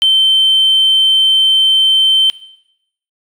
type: tone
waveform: triangle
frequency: 3100 Hz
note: G7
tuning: 20 cents flat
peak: -4 dBFS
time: 0.02-2.3 s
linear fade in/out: 0 ms
effects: noise-tail reverb RT60 0.8 s tail -20 dB re dry + tanh soft clip ceiling -4 dBFS